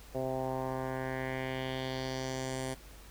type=tone with low-pass filter sweep; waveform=10% pulse; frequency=130.81 Hz; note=C3; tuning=in tune; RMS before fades=-36 dBFS; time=0.14-2.75 s; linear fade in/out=20 ms; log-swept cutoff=600 to 10000 Hz; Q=2.3; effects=added 50 Hz sine -51 dBFS peak until 3.1 s + pink hiss -55 dBFS RMS until 3.1 s